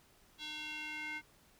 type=tone with band-pass filter sweep; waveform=square; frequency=304.6 Hz; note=D#4; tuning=37 cents flat; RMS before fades=-43 dBFS; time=0.38-1.22 s; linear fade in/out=50 ms; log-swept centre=3500 to 2000 Hz; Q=3.7; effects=pink hiss -66 dBFS RMS until 1.59 s